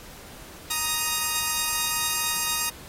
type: tone pair together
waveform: 5% pulse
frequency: 934.9 / 1248 Hz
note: A#5 / D#6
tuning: +5 / +5 cents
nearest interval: perfect fourth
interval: 500 cents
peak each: -15 dBFS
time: 0.7-2.7 s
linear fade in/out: 10 ms
effects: pink hiss -45 dBFS RMS until 2.88 s + AAC 48 kbps